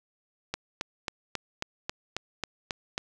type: click train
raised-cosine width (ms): 0.2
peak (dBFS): -13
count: 10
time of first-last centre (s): 0.54-2.979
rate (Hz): 3.69
effects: none